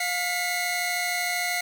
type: tone cluster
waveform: sawtooth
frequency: 712 / 1997 / 2169 Hz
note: F5 / B6 / C#7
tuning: +33 / +19 / -38 cents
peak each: -26 dBFS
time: 0-1.61 s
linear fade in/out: 5 ms
effects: none